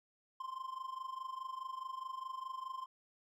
triangle tone with amplitude modulation, 1046.5 Hz, C6, in tune, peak -36 dBFS, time 0.4-2.86 s, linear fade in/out 5 ms, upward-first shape sine, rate 24.8 Hz, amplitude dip 80%, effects none

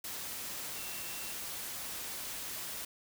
sine tone in noise, 2706 Hz, E7, 45 cents sharp, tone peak -50 dBFS, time 0.76-1.33 s, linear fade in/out 5 ms, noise white, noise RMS -41 dBFS, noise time 0.04-2.85 s, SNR -12 dB, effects none

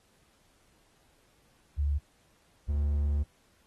sine / triangle tone pair in turn, 72 / 72.58 Hz, D2 / D2, -34 / -20 cents, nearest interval unison, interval 14 cents, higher second, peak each -25 / -23 dBFS, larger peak second, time 1.77-1.99 / 2.68-3.24 s, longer second, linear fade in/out 20 ms, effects pink hiss -67 dBFS RMS until 3.66 s + AAC 32 kbps

